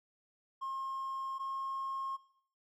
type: tone pair in turn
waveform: triangle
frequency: 1071 / 1076.3 Hz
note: C6 / C6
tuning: +40 / +49 cents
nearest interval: unison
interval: 9 cents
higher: second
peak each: -33 / -33 dBFS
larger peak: neither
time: 0.61-1.39 / 1.39-2.17 s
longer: neither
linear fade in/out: 20 ms
effects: noise-tail reverb RT60 0.6 s tail -18 dB re dry + tanh soft clip ceiling -31 dBFS